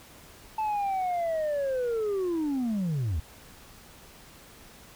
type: linear sweep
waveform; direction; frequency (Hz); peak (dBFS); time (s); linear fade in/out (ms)
sine; down; 880 to 69.7; -23; 0.58-3.2; 5
effects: tanh soft clip ceiling -25 dBFS + pink hiss -51 dBFS RMS until 4.95 s